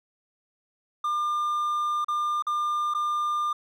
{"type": "tone with dropouts", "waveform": "triangle", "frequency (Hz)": 1200, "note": "D6", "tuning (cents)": 37, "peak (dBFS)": -22, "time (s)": [1.04, 3.53], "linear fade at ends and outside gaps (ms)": 5, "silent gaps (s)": [[2.046, 2.083], [2.424, 2.467], [2.939, 2.947]], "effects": []}